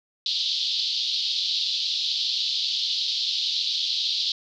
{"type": "band-pass noise", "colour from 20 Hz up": "white", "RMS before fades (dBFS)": -26, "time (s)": [0.26, 4.32], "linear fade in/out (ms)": 2, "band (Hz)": [3300, 4600], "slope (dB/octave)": 48, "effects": []}